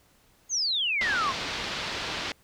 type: exponential sweep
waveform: sine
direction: down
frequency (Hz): 6710 to 987.8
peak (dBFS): -24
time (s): 0.49-1.34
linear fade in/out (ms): 50
type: low-pass noise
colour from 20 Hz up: white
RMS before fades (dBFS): -33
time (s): 1.01-2.32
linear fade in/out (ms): 2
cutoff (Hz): 4500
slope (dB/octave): 24
effects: pink hiss -62 dBFS RMS until 2.43 s